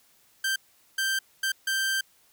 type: tone bursts at uneven times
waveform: sawtooth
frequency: 1568 Hz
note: G6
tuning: in tune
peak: -21 dBFS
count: 4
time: 0.44-0.56 / 0.98-1.19 / 1.43-1.52 / 1.67-2.01 s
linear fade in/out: 5 ms
effects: white hiss -62 dBFS RMS until 2.32 s